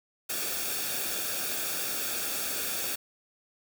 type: noise with comb filter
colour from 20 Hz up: white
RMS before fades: -32 dBFS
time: 0.29-2.96 s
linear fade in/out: 10 ms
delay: 0.99 ms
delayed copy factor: -0.6
effects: none